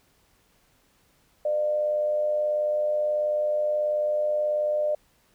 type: tone with amplitude modulation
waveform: sine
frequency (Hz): 601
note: D5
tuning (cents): +40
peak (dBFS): -20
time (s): 1.45-4.95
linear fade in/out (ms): 5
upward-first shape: sine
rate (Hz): 98.5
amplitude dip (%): 40
effects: pink hiss -64 dBFS RMS until 5.34 s